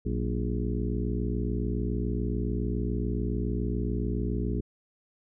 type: harmonic tone with a mistuned harmonic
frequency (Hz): 60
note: B1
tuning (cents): -49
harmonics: 1 / 2 / 3 / 4 / 5 / 6 / 7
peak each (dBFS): -30 / -33 / -35 / -36 / -37 / -38 / -38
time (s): 0.05-4.61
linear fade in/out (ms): 10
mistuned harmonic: 3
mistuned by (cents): +120
effects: none